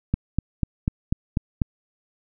click train, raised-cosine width 5 ms, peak -8 dBFS, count 7, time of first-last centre 0.14-1.618 s, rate 4.06 Hz, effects none

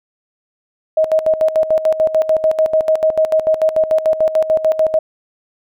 sine tone with tremolo, 631 Hz, D#5, 24 cents sharp, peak -9 dBFS, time 0.97-4.99 s, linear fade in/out 5 ms, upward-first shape square, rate 6.8 Hz, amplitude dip 75%, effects none

